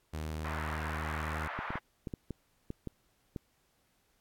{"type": "tone with vibrato", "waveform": "sawtooth", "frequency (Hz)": 77.78, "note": "D#2", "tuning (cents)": 0, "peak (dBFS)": -32, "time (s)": [0.13, 1.48], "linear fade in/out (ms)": 10, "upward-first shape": "triangle", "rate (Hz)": 8.1, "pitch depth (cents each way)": 9}
{"type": "band-pass noise", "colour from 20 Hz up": "white", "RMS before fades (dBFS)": -40, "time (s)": [0.44, 1.79], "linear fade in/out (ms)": 10, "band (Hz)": [690, 1800], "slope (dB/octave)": 24}
{"type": "clicks", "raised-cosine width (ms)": 3, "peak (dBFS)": -25, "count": 9, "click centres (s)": [1.59, 1.705, 1.756, 2.072, 2.138, 2.307, 2.704, 2.873, 3.362]}
{"effects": ["pink hiss -73 dBFS RMS until 4.2 s", "AAC 64 kbps"]}